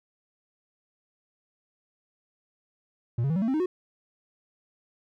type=tone with pitch steps; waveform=triangle; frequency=117.8 / 138.48 / 162.79 / 191.37 / 225 / 264.5 / 310.9 / 365.4 Hz; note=A#2 / C#3 / E3 / G3 / A3 / C4 / D#4 / F#4; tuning=+19 / -1 / -21 / -41 / +39 / +19 / -1 / -22 cents; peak=-21 dBFS; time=3.18-3.66 s; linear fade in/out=5 ms; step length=60 ms; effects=none